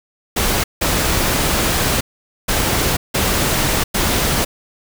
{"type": "noise bursts at uneven times", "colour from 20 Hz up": "pink", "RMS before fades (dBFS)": -17, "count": 5, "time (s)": [[0.36, 0.64], [0.81, 2.01], [2.48, 2.97], [3.14, 3.84], [3.94, 4.45]], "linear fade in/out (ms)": 10, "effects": []}